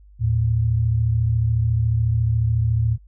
sine tone pair together, 79.45 / 113.5 Hz, D#2 / A#2, +37 / -46 cents, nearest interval tritone, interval 617 cents, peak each -23 / -17 dBFS, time 0.19-2.98 s, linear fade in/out 50 ms, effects added 50 Hz sine -45 dBFS peak until 3.07 s

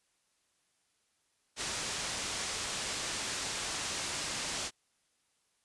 white low-pass noise, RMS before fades -37 dBFS, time 1.56-4.71 s, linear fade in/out 50 ms, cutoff 8100 Hz, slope 24 dB/octave, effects white hiss -75 dBFS RMS until 5.64 s + resampled to 24000 Hz

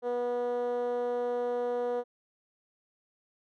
10% pulse tone with band-pass filter, 243.5 Hz, B3, 24 cents flat, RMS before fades -31 dBFS, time 0.02-2.04 s, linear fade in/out 50 ms, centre 500 Hz, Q 3.4, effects none

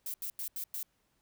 violet noise bursts at uneven times, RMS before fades -38 dBFS, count 5, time 0.06-0.14 / 0.22-0.3 / 0.39-0.48 / 0.56-0.64 / 0.74-0.83 s, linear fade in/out 2 ms, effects pink hiss -75 dBFS RMS until 1.21 s

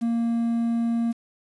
triangle tone with quantisation, 232.3 Hz, A#3, 6 cents flat, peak -19 dBFS, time 0.01-1.13 s, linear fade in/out 20 ms, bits 8, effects resampled to 24000 Hz

